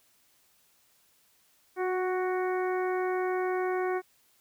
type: harmonic tone with a mistuned harmonic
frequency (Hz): 370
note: F#4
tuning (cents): 0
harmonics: 1 / 2 / 3 / 4 / 5 / 6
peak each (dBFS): -28 / -34 / -38 / -40 / -42 / -44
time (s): 1.76-4.02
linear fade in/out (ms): 50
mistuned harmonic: 1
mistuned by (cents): -16
effects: white hiss -66 dBFS RMS until 4.4 s